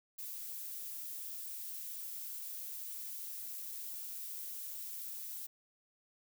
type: noise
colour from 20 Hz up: violet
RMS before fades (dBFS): -44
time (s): 0.18-5.47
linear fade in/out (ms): 10
effects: none